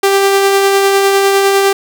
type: tone with tremolo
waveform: sawtooth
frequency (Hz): 393.5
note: G4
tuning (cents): +7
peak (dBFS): -3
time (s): 0.03-1.73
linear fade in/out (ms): 5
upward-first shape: sine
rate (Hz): 9.9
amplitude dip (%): 25
effects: none